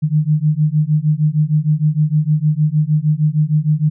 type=beating tone pair; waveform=sine; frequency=149.3 / 155.8 Hz; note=D3 / D#3; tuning=+29 / +3 cents; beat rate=6.5 Hz; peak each=-15 dBFS; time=0.02-3.9 s; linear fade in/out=20 ms; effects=none